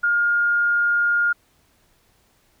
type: tone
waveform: sine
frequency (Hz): 1417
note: F6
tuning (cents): +25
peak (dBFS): -16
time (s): 0.03-1.33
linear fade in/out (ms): 10
effects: pink hiss -61 dBFS RMS until 2.6 s